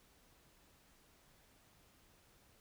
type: silence
effects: pink hiss -68 dBFS RMS until 2.6 s